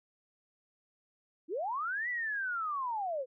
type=linear two-way sweep; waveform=sine; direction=up then down; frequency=282.1 to 1994 to 487.3 Hz; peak=-32 dBFS; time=1.48-3.26 s; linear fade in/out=50 ms; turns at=2.09 s; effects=none